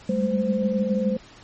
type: tone cluster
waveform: sine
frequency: 197 / 204.1 / 216.3 / 516 Hz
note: G3 / G#3 / A3 / C5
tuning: +9 / -30 / -29 / -24 cents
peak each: -24 / -31 / -25 / -25 dBFS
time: 0.09-1.17 s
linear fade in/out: 5 ms
effects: pink hiss -48 dBFS RMS until 1.43 s + MP3 32 kbps